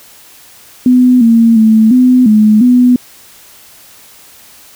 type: tone with pitch steps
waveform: sine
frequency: 250.8 / 229.4 / 220 / 252.4 / 213.8 / 247.9 Hz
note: B3 / A#3 / A3 / B3 / A3 / B3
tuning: +27 / -28 / 0 / +38 / -49 / +7 cents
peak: -3 dBFS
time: 0.86-2.96 s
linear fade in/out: 2 ms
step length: 350 ms
effects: white hiss -39 dBFS RMS until 4.75 s